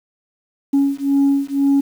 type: beating tone pair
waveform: sine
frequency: 277.2 / 279.2 Hz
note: C#4 / C#4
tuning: 0 / +13 cents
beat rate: 2 Hz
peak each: -15 dBFS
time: 0.73-1.81 s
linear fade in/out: 10 ms
effects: tanh soft clip ceiling -9 dBFS + 7-bit